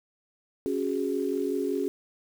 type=chord; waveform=sine; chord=C# suspended fourth; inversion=none; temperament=equal; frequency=277.2 / 370 / 415.3 Hz; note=C#4 / F#4 / G#4; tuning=0 / 0 / 0 cents; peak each=-30 dBFS; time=0.66-1.88 s; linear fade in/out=0 ms; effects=8-bit